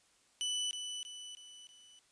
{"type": "tone with echo", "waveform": "sawtooth", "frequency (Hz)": 2983, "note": "F#7", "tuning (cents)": 13, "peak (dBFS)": -30, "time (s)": [0.41, 0.71], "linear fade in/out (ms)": 0, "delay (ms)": 320, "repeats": 4, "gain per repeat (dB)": -6, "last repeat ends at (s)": 1.99, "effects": ["white hiss -69 dBFS RMS until 2.11 s", "resampled to 22050 Hz"]}